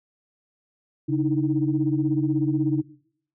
sine tone cluster, 139 / 304.1 / 320.4 Hz, C#3 / D#4 / E4, +5 / -40 / -49 cents, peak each -24 dBFS, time 1.08-2.82 s, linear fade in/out 20 ms, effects noise-tail reverb RT60 0.6 s tail -18 dB re dry + tanh soft clip ceiling -10 dBFS

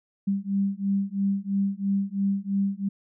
sine beating tone pair, 196 / 199 Hz, G3 / G3, 0 / +26 cents, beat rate 3 Hz, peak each -26 dBFS, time 0.27-2.89 s, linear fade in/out 10 ms, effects none

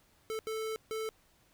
square tone bursts at uneven times, 440 Hz, A4, in tune, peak -35 dBFS, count 3, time 0.3-0.39 / 0.47-0.76 / 0.91-1.09 s, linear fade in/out 0 ms, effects pink hiss -67 dBFS RMS until 1.53 s

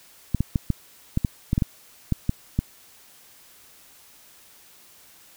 clicks, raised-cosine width 5 ms, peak -8 dBFS, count 12, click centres 0.347 / 0.406 / 0.558 / 0.703 / 1.174 / 1.248 / 1.531 / 1.579 / 1.622 / 2.123 / 2.294 / 2.59 s, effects white hiss -52 dBFS RMS until 5.36 s

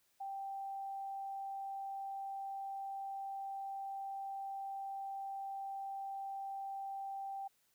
sine tone, 784 Hz, G5, in tune, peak -40 dBFS, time 0.2-7.48 s, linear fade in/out 10 ms, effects white hiss -75 dBFS RMS until 7.74 s

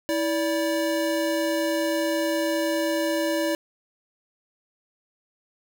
square tone pair together, 325.5 / 580 Hz, E4 / D5, -22 / -22 cents, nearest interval minor seventh, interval 1000 cents, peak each -26 dBFS, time 0.09-3.55 s, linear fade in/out 0 ms, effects none

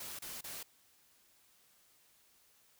white noise bursts, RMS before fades -45 dBFS, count 3, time 0-0.63 s, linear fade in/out 5 ms, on 190 ms, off 30 ms, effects white hiss -68 dBFS RMS until 2.79 s

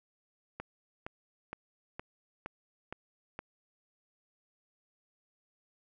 click train, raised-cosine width 0.5 ms, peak -24 dBFS, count 7, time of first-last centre 0.6-3.391 s, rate 2.15 Hz, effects none

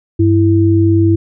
sine tone pair together, 98.3 / 330.6 Hz, G2 / E4, +5 / +5 cents, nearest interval octave + major sixth, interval 2100 cents, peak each -10 dBFS, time 0.19-1.16 s, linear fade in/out 10 ms, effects none

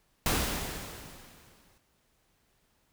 pink noise with exponential decay, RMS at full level -26 dBFS, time 0.26-1.78 s, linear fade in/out 2 ms, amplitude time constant 330 ms, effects pink hiss -71 dBFS RMS until 2.92 s

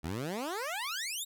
15% pulse exponential sweep, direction up, 73.42 to 3905 Hz, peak -28 dBFS, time 0.03-1.25 s, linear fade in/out 20 ms, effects none

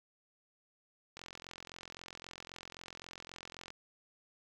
click train, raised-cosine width 0.2 ms, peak -29 dBFS, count 112, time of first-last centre 1.17-3.704 s, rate 43.8 Hz, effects 10-bit

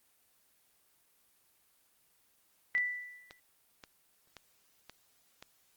sine tone with exponential decay, 1975.5 Hz, B6, in tune, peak -25 dBFS, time 2.75-3.4 s, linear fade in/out 0 ms, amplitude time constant 140 ms
click train, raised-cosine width 0.2 ms, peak -30 dBFS, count 6, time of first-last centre 2.78-5.426 s, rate 1.89 Hz
effects white hiss -70 dBFS RMS until 5.76 s + Opus 24 kbps

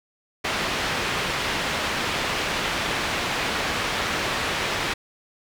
white low-pass noise, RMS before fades -26 dBFS, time 0.44-4.94 s, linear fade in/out 10 ms, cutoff 2800 Hz, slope 12 dB/octave, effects none

